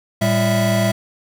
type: tone cluster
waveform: square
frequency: 112.8 / 197.8 / 658 Hz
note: A2 / G3 / E5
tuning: +44 / +16 / -3 cents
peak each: -20 dBFS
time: 0.21-0.92 s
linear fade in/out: 10 ms
effects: none